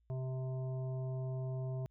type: harmonic tone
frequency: 130 Hz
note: C3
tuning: 11 cents flat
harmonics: 1 / 3 / 5 / 7 / 8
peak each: -36 / -48 / -48 / -61 / -63 dBFS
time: 0.1-1.86 s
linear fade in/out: 0 ms
effects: added 57 Hz sine -70 dBFS peak until 1.9 s